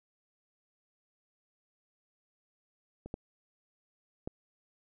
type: clicks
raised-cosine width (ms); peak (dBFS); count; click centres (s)
2; -30 / -23 / -23; 3; 3.06 / 3.141 / 4.275
effects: none